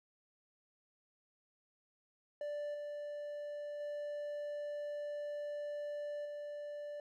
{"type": "tone with level steps", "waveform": "triangle", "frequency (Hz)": 587, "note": "D5", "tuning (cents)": -1, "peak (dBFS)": [-36, -39, -37, -40], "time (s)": [2.41, 7], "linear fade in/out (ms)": 2, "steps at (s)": [2.74, 3.8, 6.25], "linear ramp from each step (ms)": 5, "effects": []}